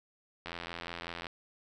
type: click train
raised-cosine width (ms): 0.3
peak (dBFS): -23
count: 70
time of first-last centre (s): 0.46-1.268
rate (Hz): 85.4
effects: none